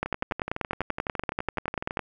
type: two click trains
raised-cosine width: 0.5 ms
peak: -16 / -11 dBFS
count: 24 / 21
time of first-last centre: 0.06-1.993 / 0.03-1.972 s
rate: 11.9 / 10.3 Hz
effects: none